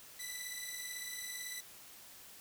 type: beating tone pair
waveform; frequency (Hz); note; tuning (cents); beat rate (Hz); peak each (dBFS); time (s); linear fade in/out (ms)
10% pulse; 1975.5 / 1993.5; B6 / B6; 0 / +16; 18; -36 / -35; 0.19-1.61; 10
effects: white hiss -55 dBFS RMS until 2.4 s